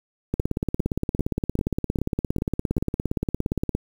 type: two click trains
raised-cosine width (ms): 3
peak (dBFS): -13 / -10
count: 7 / 60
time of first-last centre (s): 0.4-2.781 / 0.34-3.75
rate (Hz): 2.52 / 17.3
effects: 7-bit